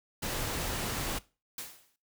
pink noise, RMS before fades -34 dBFS, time 0.22-1.19 s, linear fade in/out 10 ms
white noise with exponential decay, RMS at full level -37 dBFS, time 1.58-1.96 s, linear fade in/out 2 ms, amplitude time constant 82 ms
effects noise-tail reverb RT60 0.3 s tail -19 dB re dry

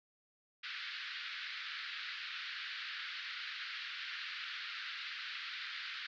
pink band-pass noise, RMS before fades -44 dBFS, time 0.63-6.07 s, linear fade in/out 10 ms, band 1400 to 4500 Hz, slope 48 dB/octave, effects none

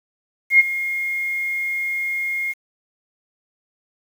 sine tone with ADSR envelope, 2140 Hz, C7, 38 cents sharp, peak -6 dBFS, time 0.5-2.54 s, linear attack 94 ms, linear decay 25 ms, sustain -15 dB, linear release 34 ms, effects 7-bit

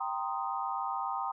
sine chord, C minor seventh, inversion second, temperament equal with one note detuned, 784 / 932.3 / 1039.9 / 1244.5 Hz, G5 / Bb5 / C6 / Eb6, 0 / 0 / -11 / 0 cents, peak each -36 / -37 / -38 / -37 dBFS, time 0-1.32 s, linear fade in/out 10 ms, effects none

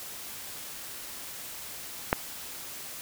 click, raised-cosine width 0.5 ms, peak -6 dBFS, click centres 2.129 s, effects white hiss -41 dBFS RMS until 3.01 s

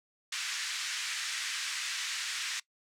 pink band-pass noise, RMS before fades -36 dBFS, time 0.32-2.6 s, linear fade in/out 5 ms, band 1600 to 7900 Hz, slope 24 dB/octave, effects noise-tail reverb RT60 0.1 s tail -21 dB re dry

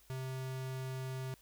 square tone, 130.81 Hz, C3, in tune, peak -39 dBFS, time 0.1-1.34 s, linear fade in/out 0 ms, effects added 50 Hz sine -68 dBFS peak until 1.41 s + white hiss -65 dBFS RMS until 1.41 s

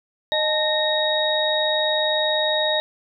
sine tone cluster, 616 / 873 / 1843 / 3777 Hz, D#5 / A5 / A#6 / A#7, -17 / -14 / -20 / +22 cents, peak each -22 / -28 / -27 / -22 dBFS, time 0.32-2.8 s, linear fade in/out 0 ms, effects none

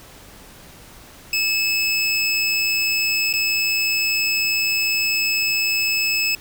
25% pulse tone with dropouts, 2601 Hz, E7, 24 cents flat, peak -14 dBFS, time 1.33-6.35 s, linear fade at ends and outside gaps 2 ms, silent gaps 3.328-3.337 s, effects pink hiss -44 dBFS RMS until 6.4 s

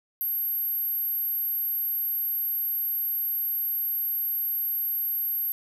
sine tone, 12570 Hz, G9, 4 cents sharp, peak -25 dBFS, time 0.21-5.52 s, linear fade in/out 0 ms, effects none

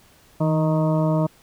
harmonic tone with a mistuned harmonic, 156.2 Hz, D#3, 7 cents sharp, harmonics 1 / 2 / 3 / 4 / 6 / 7 / 8, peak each -19 / -25 / -33 / -24 / -31 / -35 / -39 dBFS, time 0.4-1.27 s, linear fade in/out 10 ms, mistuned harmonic 1, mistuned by +38 cents, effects pink hiss -54 dBFS RMS until 1.42 s

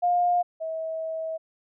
sine tone pair in turn, 708 / 644.1 Hz, F5 / E5, +23 / -40 cents, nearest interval major second, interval 163 cents, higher first, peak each -19 / -28 dBFS, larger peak first, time 0.02-0.43 / 0.6-1.38 s, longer second, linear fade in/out 20 ms, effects none

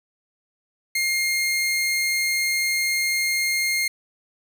sawtooth tone, 2126 Hz, C7, 27 cents sharp, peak -17 dBFS, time 0.95-3.88 s, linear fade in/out 5 ms, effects none

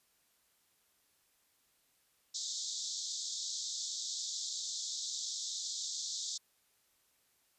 white band-pass noise, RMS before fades -40 dBFS, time 2.34-6.38 s, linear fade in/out 10 ms, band 3500 to 7500 Hz, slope 96 dB/octave, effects white hiss -73 dBFS RMS until 7.58 s + resampled to 32000 Hz

